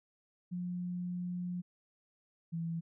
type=tone pair in turn; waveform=sine; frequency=178.1 / 166.14 Hz; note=F3 / E3; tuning=+34 / +14 cents; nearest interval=minor second; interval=120 cents; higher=first; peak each=-35 / -34 dBFS; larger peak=second; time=0.51-1.62 / 2.52-2.81 s; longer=first; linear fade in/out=20 ms; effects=none